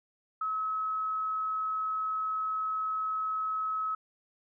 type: tone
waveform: sine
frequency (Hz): 1286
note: E6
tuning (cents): -43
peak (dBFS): -29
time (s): 0.41-3.95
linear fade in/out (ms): 5
effects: none